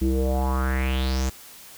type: tone with low-pass filter sweep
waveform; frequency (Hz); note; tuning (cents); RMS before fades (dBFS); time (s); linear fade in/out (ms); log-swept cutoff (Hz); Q
square; 65.41; C2; 0; -23; 0.01-1.3; 10; 290 to 7400; 5.1
effects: white hiss -45 dBFS RMS until 1.77 s